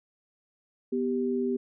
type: tone pair together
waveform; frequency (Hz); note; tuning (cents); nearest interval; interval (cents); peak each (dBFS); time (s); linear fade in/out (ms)
sine; 246.9 / 392; B3 / G4; 0 / 0; minor sixth; 800; -28 / -28; 0.92-1.57; 10
effects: none